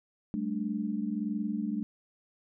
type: chord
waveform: sine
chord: G suspended second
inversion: none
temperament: equal with one note detuned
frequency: 196 / 217.5 / 293.7 Hz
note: G3 / A3 / D4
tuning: 0 / -20 / 0 cents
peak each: -35 / -32 / -36 dBFS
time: 0.34-1.83 s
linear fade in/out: 0 ms
effects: none

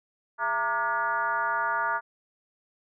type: tone with frequency modulation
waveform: sine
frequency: 1180 Hz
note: D6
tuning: 8 cents sharp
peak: -24 dBFS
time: 0.38-2.01 s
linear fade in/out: 50 ms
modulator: 256 Hz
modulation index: 1.6
effects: none

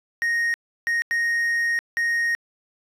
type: tone bursts at uneven times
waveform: triangle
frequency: 1864.7 Hz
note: A#6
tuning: in tune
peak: -18 dBFS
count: 4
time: 0.22-0.54 / 0.87-1.02 / 1.11-1.79 / 1.97-2.35 s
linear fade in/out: 0 ms
effects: resampled to 32000 Hz

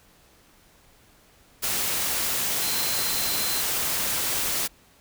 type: tone in noise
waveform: sine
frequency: 4100 Hz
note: C8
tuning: 36 cents flat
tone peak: -32 dBFS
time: 2.61-3.62 s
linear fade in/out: 20 ms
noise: white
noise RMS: -26 dBFS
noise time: 1.62-4.68 s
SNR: -9 dB
effects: pink hiss -57 dBFS RMS until 5 s

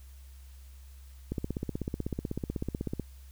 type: click train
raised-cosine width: 3 ms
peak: -19 dBFS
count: 28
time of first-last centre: 1.32-2.997 s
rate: 16.1 Hz
effects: added 66 Hz sine -47 dBFS peak until 3.31 s + white hiss -62 dBFS RMS until 3.31 s

